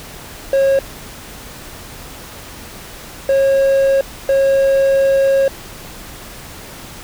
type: tone bursts at uneven times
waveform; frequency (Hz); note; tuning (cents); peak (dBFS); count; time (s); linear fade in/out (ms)
triangle; 544; C#5; -33; -8; 3; 0.53-0.79 / 3.29-4.01 / 4.29-5.48; 2
effects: pink hiss -34 dBFS RMS until 7.03 s